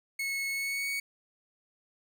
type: tone with pitch glide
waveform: 40% pulse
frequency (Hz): 2193 to 2233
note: C#7 to C#7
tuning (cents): -19 to +12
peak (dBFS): -30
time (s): 0.19-1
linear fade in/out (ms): 5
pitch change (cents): +31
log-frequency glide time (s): 0.49-0.89
effects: none